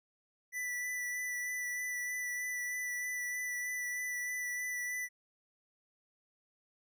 square tone with vibrato, 1975.5 Hz, B6, in tune, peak -36 dBFS, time 0.52-5.09 s, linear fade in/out 50 ms, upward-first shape sine, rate 3.2 Hz, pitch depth 14 cents each way, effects none

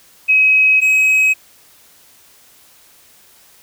sine / triangle tone pair in turn, 2544 / 2544 Hz, D#7 / D#7, +38 / +38 cents, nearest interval unison, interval 0 cents, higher neither, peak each -8 dBFS, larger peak neither, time 0.28-0.81 / 0.81-1.34 s, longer neither, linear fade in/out 20 ms, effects white hiss -48 dBFS RMS until 3.62 s

